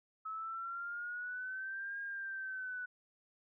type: exponential two-way sweep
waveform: sine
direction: up then down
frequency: 1289 to 1623 to 1481 Hz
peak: -39 dBFS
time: 0.25-2.86 s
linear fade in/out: 10 ms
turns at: 2 s
effects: none